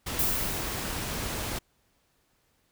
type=noise; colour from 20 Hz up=pink; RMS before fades=-33 dBFS; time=0.06-1.59 s; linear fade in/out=10 ms
type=noise with exponential decay; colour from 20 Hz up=violet; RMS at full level=-25 dBFS; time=0.19-1.39 s; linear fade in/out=2 ms; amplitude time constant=260 ms
effects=pink hiss -70 dBFS RMS until 2.71 s